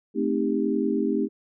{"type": "chord", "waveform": "sine", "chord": "A half-diminished seventh", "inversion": "none", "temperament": "equal with one note detuned", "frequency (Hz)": [220, 261.6, 311.1, 397.9], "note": ["A3", "C4", "Eb4", "G4"], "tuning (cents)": [0, 0, 0, 26], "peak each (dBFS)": -27, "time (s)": [0.14, 1.29], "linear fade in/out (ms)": 50, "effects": []}